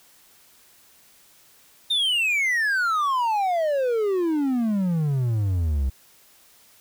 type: exponential sweep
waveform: triangle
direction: down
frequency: 3700 to 63.4 Hz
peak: -18 dBFS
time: 1.9-5.9 s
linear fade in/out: 10 ms
effects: white hiss -55 dBFS RMS until 6.8 s